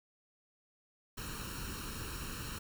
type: noise with comb filter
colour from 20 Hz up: pink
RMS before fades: -42 dBFS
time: 1.17-2.59 s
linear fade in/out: 10 ms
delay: 0.72 ms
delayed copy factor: +0.75
effects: none